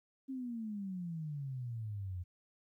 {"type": "exponential sweep", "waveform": "sine", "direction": "down", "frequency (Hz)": [271.8, 86.9], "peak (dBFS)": -38, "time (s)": [0.28, 2.24], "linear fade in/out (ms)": 20, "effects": ["13-bit"]}